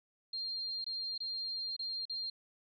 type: tone with dropouts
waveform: sine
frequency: 4197 Hz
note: C8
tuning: 5 cents sharp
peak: -36 dBFS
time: 0.33-2.3 s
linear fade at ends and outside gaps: 5 ms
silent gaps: 0.844-0.864 / 1.179-1.203 / 1.765-1.792 / 2.054-2.096 s
effects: none